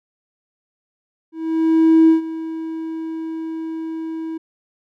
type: tone with ADSR envelope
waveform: triangle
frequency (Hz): 323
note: E4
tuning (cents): -35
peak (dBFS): -4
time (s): 1.32-4.38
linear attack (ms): 760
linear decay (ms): 130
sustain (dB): -18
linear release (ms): 10
effects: tanh soft clip ceiling -4 dBFS